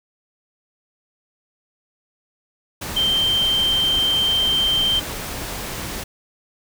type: tone in noise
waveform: sine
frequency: 3136 Hz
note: G7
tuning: in tune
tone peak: -16 dBFS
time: 2.96-5 s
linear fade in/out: 10 ms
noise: pink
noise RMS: -29 dBFS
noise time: 2.81-6.04 s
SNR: +10 dB
effects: none